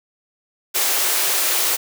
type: high-pass noise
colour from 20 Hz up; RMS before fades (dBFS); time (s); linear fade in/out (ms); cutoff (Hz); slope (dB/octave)
white; -19; 0.74-1.77; 20; 330; 48
effects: none